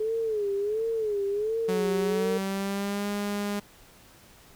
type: tone with vibrato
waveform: sine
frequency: 425.4 Hz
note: G#4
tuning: 42 cents sharp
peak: -25 dBFS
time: 0-2.38 s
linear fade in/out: 5 ms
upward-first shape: sine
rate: 1.4 Hz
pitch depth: 120 cents each way
type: tone with pitch glide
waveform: sawtooth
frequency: 185 to 204.1 Hz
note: F#3 to G#3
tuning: 0 to -30 cents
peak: -24 dBFS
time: 1.68-3.6 s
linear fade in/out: 10 ms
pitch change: +170 cents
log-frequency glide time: 1.91-3.08 s
effects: pink hiss -54 dBFS RMS until 4.55 s